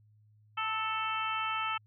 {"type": "harmonic tone with a mistuned harmonic", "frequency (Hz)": 441.5, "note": "A4", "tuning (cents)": 6, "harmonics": [2, 3, 4, 5, 6, 7], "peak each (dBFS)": [-38, -33, -45, -42, -38, -41], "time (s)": [0.57, 1.78], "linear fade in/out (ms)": 10, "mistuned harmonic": 3, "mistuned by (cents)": -20, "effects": ["added 106 Hz sine -60 dBFS peak until 1.86 s"]}